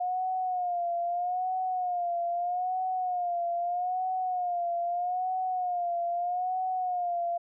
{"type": "tone with vibrato", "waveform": "sine", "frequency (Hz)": 717, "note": "F5", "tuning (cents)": 45, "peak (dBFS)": -27, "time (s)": [0, 7.38], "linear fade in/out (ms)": 10, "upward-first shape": "sine", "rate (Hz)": 0.79, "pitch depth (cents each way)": 69, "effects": []}